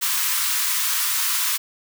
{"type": "high-pass noise", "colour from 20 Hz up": "white", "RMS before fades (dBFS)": -22, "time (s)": [0.01, 1.58], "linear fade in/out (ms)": 20, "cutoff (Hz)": 930, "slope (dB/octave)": 96, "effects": []}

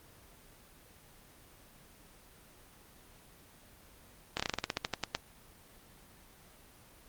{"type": "slowing click train", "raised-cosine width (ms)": 0.2, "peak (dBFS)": -13, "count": 14, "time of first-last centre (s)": [4.37, 5.15], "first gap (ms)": 26, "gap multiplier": 1.13, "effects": ["pink hiss -58 dBFS RMS until 7.08 s", "Opus 24 kbps"]}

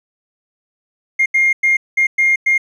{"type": "tone bursts at uneven times", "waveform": "triangle", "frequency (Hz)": 2124, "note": "C7", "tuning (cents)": 25, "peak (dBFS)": -7, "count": 6, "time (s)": [[1.19, 1.26], [1.34, 1.53], [1.63, 1.77], [1.97, 2.07], [2.18, 2.36], [2.46, 2.58]], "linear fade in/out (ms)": 10, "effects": ["tanh soft clip ceiling -7 dBFS", "resampled to 24000 Hz"]}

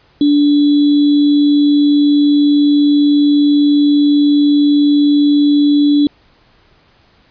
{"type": "tone with sample-and-hold", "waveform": "sine", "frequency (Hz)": 290.9, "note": "D4", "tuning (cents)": -16, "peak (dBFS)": -7, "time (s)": [0.21, 6.07], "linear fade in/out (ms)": 2, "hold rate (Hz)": 3675, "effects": ["pink hiss -51 dBFS RMS until 7.3 s", "resampled to 11025 Hz"]}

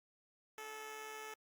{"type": "tone with amplitude modulation", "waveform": "10% pulse", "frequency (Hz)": 434.3, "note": "A4", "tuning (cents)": -23, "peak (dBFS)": -36, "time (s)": [0.58, 1.34], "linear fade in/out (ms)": 2, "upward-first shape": "sine", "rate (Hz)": 137, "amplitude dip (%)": 40, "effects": ["Opus 48 kbps"]}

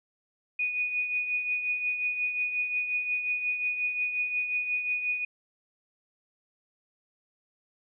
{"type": "tone with tremolo", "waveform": "sine", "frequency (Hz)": 2473, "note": "D#7", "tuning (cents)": -11, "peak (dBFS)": -24, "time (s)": [0.59, 5.25], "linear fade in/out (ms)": 5, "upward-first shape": "triangle", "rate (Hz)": 5.6, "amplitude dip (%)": 60, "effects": []}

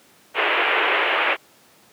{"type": "band-pass noise", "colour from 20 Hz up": "white", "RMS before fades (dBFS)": -20, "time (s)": [0.34, 1.37], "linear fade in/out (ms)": 50, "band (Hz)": [340, 2900], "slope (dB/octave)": 48, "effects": ["pink hiss -53 dBFS RMS until 1.92 s", "high-pass 200 Hz 12 dB/octave"]}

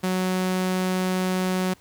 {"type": "tone", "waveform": "sawtooth", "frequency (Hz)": 185, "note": "F#3", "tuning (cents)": 0, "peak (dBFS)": -18, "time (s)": [0.03, 1.74], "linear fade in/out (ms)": 10, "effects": ["pink hiss -56 dBFS RMS until 1.8 s"]}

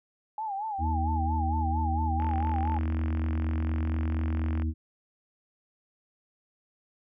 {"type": "tone with vibrato", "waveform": "sine", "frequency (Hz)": 830.6, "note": "G#5", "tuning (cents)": 0, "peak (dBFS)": -30, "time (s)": [0.38, 2.78], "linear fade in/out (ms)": 2, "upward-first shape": "sine", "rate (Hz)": 4.4, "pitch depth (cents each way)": 120}
{"type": "harmonic tone", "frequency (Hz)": 79.4, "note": "D#2", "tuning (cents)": 36, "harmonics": [1, 3, 4], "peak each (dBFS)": [-26, -36, -38], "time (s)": [0.78, 4.74], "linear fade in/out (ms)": 50}
{"type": "click train", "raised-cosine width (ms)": 0.5, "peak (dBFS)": -25, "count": 108, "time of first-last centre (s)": [2.2, 4.621], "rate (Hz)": 44.2}
{"effects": []}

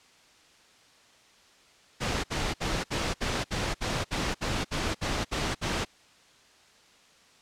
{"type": "noise bursts", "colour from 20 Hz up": "pink", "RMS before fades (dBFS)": -29, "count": 13, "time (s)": [2, 5.852], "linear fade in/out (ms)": 20, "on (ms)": 240, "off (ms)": 61, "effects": ["white hiss -58 dBFS RMS until 7.41 s", "low-pass 6000 Hz 12 dB/octave"]}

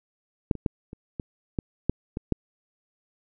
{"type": "clicks", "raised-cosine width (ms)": 3, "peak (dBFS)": [-8, -23, -11, -26, -18, -13, -8, -17, -9], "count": 9, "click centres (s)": [0.512, 0.553, 0.662, 0.931, 1.198, 1.588, 1.896, 2.171, 2.323], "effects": []}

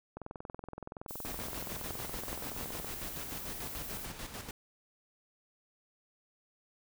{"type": "click train", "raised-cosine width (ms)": 1, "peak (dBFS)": -28, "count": 58, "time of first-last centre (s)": [0.17, 2.846], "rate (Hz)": 21.3}
{"type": "noise", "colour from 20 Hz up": "violet", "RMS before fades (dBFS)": -44, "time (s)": [1.08, 4.06], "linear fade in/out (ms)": 10}
{"type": "noise with tremolo", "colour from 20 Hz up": "pink", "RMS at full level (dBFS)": -42, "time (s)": [1.25, 4.51], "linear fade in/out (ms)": 2, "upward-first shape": "square", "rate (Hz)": 6.8, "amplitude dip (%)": 50}
{"effects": []}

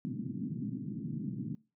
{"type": "band-pass noise", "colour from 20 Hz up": "white", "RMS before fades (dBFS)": -38, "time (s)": [0.05, 1.55], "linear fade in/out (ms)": 0, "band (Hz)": [120, 280], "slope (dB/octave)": 48, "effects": ["noise-tail reverb RT60 0.3 s tail -21 dB re dry"]}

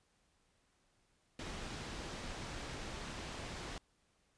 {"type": "low-pass noise", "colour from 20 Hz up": "pink", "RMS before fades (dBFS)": -45, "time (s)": [1.39, 3.78], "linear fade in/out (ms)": 2, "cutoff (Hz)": 6200, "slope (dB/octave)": 12, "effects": ["pink hiss -75 dBFS RMS until 4.37 s", "resampled to 22050 Hz"]}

